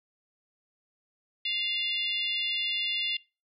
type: harmonic tone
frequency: 698.5 Hz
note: F5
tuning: in tune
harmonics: 3 / 4 / 5 / 6 / 7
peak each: -37 / -30 / -32 / -40 / -46 dBFS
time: 1.45-3.17 s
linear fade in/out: 5 ms
effects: noise-tail reverb RT60 0.3 s tail -23 dB re dry